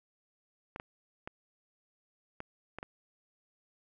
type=clicks; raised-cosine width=0.5 ms; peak=-25 dBFS; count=6; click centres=0.761 / 0.799 / 1.275 / 2.404 / 2.786 / 2.829 s; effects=none